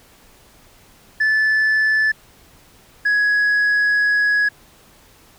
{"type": "tone pair in turn", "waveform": "sine", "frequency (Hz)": [1743, 1672.7], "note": ["A6", "G#6"], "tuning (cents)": [-17, 12], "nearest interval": "minor second", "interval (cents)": 71, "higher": "first", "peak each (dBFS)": -11, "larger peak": "neither", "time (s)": [[1.2, 2.12], [3.05, 4.49]], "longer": "second", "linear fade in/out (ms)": 10, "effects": ["tanh soft clip ceiling -13 dBFS", "pink hiss -50 dBFS RMS until 5.38 s"]}